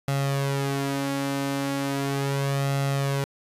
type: tone with flanger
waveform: sawtooth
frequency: 138.59 Hz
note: C#3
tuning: in tune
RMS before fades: -26 dBFS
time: 0.08-3.24 s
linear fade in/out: 0 ms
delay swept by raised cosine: 1.5 to 3.9 ms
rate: 0.37 Hz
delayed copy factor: +0.6
effects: resampled to 32000 Hz